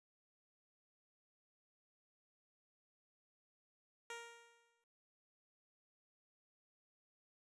10% pulse tone with exponential decay, 467.4 Hz, A#4, 5 cents sharp, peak -36 dBFS, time 4.1-4.84 s, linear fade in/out 2 ms, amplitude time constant 160 ms, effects resampled to 24000 Hz

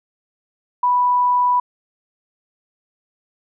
sine tone, 986 Hz, B5, 3 cents flat, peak -13 dBFS, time 0.83-1.6 s, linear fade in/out 5 ms, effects none

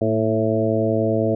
harmonic tone with a mistuned harmonic, 110 Hz, A2, in tune, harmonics 1 / 2 / 3 / 4 / 5 / 6, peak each -24 / -24 / -24 / -24 / -24 / -24 dBFS, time 0.01-1.35 s, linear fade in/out 5 ms, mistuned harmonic 2, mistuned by +33 cents, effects none

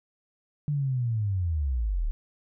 sine linear sweep, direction down, 150 to 33.27 Hz, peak -24 dBFS, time 0.68-2.11 s, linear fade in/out 0 ms, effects none

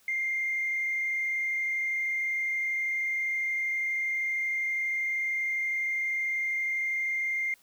sine tone with frequency modulation, 2107 Hz, C7, 12 cents sharp, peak -26 dBFS, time 0.08-7.54 s, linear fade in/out 2 ms, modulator 32.6 Hz, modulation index 0.69, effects tanh soft clip ceiling -22 dBFS + white hiss -62 dBFS RMS until 7.62 s

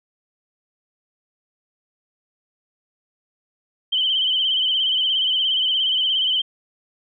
sine tone with vibrato, 3076 Hz, G7, 33 cents flat, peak -17 dBFS, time 3.92-6.42 s, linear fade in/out 10 ms, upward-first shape sine, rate 17 Hz, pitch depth 62 cents each way, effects none

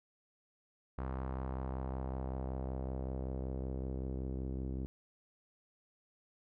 sawtooth tone with low-pass filter sweep, 65.3 Hz, C2, 3 cents flat, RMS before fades -39 dBFS, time 0.98-4.86 s, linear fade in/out 0 ms, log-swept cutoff 1200 to 330 Hz, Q 1.6, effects none

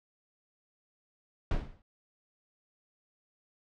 brown noise with exponential decay, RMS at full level -25 dBFS, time 1.51-1.82 s, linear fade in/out 2 ms, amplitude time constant 67 ms, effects low-pass 4000 Hz 12 dB/octave

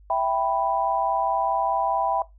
sine chord, E minor, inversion none, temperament equal, 659.3 / 784 / 987.8 Hz, E5 / G5 / B5, 0 / 0 / 0 cents, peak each -25 / -24 / -25 dBFS, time 0.1-2.22 s, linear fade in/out 2 ms, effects noise-tail reverb RT60 0.2 s tail -19 dB re dry + added 50 Hz sine -48 dBFS peak until 2.38 s

